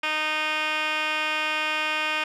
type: tone with band-pass filter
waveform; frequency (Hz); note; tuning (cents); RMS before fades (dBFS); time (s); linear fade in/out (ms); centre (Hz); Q
15% pulse; 308.5; D#4; -15; -26; 0.03-2.24; 5; 2200; 6.9
effects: none